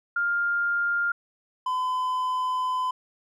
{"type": "tone pair in turn", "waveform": ["sine", "triangle"], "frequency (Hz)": [1403, 1014.3], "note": ["F6", "B5"], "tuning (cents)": [8, 46], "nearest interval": "tritone", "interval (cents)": 562, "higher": "first", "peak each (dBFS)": -22, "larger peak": "neither", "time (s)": [[0.16, 1.12], [1.66, 2.91]], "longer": "second", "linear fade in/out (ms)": 5, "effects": []}